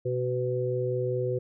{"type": "harmonic tone", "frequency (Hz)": 125.1, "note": "B2", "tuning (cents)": 23, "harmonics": [1, 3, 4], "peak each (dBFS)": [-30, -30, -30], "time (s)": [0.05, 1.39], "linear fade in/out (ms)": 10, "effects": []}